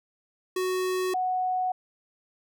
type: tone pair in turn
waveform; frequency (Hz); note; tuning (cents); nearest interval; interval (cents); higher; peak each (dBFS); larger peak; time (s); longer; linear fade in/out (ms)
square / sine; 370 / 738.7; F#4 / F#5; 0 / -3; octave; 1197; second; -26 / -24; second; 0.56-1.14 / 1.14-1.72; neither; 5
effects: none